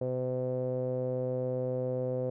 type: tone with low-pass filter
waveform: sawtooth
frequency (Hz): 127.3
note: C3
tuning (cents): -47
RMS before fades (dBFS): -32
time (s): 0.01-2.3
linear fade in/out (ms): 5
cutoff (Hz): 530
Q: 7.3
effects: none